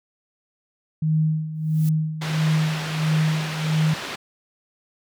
sine tone with tremolo, 156.6 Hz, D#3, 11 cents sharp, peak -16 dBFS, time 1.02-3.94 s, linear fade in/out 5 ms, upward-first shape sine, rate 1.5 Hz, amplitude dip 75%
blue noise with exponential growth, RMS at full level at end -36 dBFS, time 1.55-1.89 s, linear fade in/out 1 ms, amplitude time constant 73 ms
white band-pass noise, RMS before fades -32 dBFS, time 2.21-4.16 s, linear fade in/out 10 ms, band 110 to 3100 Hz, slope 12 dB/octave
effects none

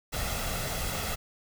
pink noise with comb filter, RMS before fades -32 dBFS, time 0.12-1.16 s, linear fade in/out 20 ms, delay 1.5 ms, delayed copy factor +0.55, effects none

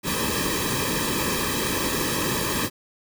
pink noise with comb filter, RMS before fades -25 dBFS, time 0.03-2.7 s, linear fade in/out 50 ms, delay 1.4 ms, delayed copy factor -0.95, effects none

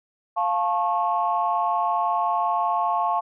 sine chord, F augmented, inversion none, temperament just, 698.5 / 873.1 / 1091.3 Hz, F5 / A5 / C#6, 0 / -14 / -27 cents, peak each -24 dBFS, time 0.36-3.21 s, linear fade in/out 20 ms, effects tanh soft clip ceiling -11 dBFS

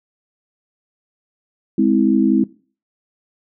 sine chord, Ab augmented, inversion none, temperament just, 207.7 / 259.6 / 324.5 Hz, Ab3 / C4 / E4, 0 / -13 / -27 cents, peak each -16 dBFS, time 1.78-2.44 s, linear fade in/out 5 ms, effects noise-tail reverb RT60 0.4 s tail -20 dB re dry

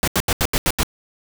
pink noise bursts, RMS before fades -18 dBFS, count 7, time 0.03-0.832 s, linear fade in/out 0 ms, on 46 ms, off 80 ms, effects none

